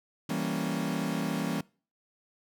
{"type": "chord", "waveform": "40% pulse", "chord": "E diminished seventh", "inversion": "none", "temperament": "equal", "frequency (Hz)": [164.81, 196, 233.1, 277.2], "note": ["E3", "G3", "Bb3", "Db4"], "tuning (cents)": [0, 0, 0, 0], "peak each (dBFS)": -34, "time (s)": [0.29, 1.61], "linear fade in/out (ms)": 5, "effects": ["noise-tail reverb RT60 0.4 s tail -24 dB re dry"]}